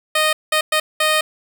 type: tone bursts at uneven times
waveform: 10% pulse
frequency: 619 Hz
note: D#5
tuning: 9 cents flat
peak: -6 dBFS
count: 4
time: 0.15-0.33 / 0.52-0.61 / 0.72-0.8 / 1-1.21 s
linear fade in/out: 5 ms
effects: none